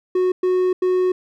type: tone bursts at uneven times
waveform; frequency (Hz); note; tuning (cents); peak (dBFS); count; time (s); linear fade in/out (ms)
triangle; 367.1; F#4; -14; -13; 3; 0.15-0.32 / 0.43-0.73 / 0.82-1.12; 5
effects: none